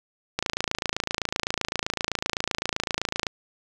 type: click train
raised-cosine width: 0.2 ms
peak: -7 dBFS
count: 81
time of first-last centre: 0.39-3.268 s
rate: 27.8 Hz
effects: none